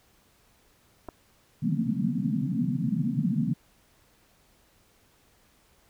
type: clicks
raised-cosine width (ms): 1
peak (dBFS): -25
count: 2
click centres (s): 1.086 / 1.089
type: band-pass noise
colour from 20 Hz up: white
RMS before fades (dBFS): -27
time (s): 1.62-3.54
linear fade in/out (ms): 10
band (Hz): 130 to 260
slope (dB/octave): 96
effects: pink hiss -63 dBFS RMS until 5.89 s